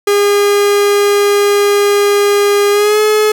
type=tone with pitch glide; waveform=45% pulse; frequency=407.2 to 426.7 Hz; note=G#4 to G#4; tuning=-34 to +47 cents; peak=-8 dBFS; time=0.07-3.32 s; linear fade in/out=5 ms; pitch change=+81 cents; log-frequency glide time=2.71-3 s; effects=none